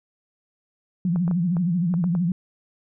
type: tone with vibrato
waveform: sine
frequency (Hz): 174.61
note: F3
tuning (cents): 0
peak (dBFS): -19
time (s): 1.05-2.32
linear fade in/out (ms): 2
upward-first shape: sine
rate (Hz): 13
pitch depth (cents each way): 120
type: clicks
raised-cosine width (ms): 1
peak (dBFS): -21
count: 7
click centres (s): 1.16 / 1.279 / 1.312 / 1.568 / 1.94 / 2.041 / 2.151
effects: none